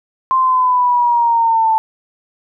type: exponential sweep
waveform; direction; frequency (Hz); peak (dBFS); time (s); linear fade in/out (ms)
sine; down; 1052 to 880; -10; 0.31-1.78; 0
effects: none